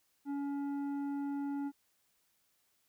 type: tone with tanh clipping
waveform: triangle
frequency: 282.2 Hz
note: C#4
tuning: 31 cents sharp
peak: -36 dBFS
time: 0.25-1.72 s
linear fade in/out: 50 ms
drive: 13 dB
effects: white hiss -75 dBFS RMS until 2.88 s